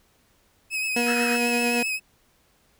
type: tone with vibrato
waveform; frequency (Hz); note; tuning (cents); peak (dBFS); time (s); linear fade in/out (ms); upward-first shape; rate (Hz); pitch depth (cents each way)
40% pulse; 2554; D#7; +45; -24; 0.7-2; 50; triangle; 7.9; 40
type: tone with tremolo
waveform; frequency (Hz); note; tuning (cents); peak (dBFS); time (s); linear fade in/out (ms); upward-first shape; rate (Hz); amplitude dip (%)
20% pulse; 239.5; A#3; +47; -17; 0.96-1.83; 5; sine; 8.8; 25
type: band-pass noise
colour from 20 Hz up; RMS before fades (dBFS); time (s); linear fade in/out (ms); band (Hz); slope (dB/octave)
white; -33; 1.06-1.37; 20; 1300 to 1900; 96
effects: pink hiss -63 dBFS RMS until 2.79 s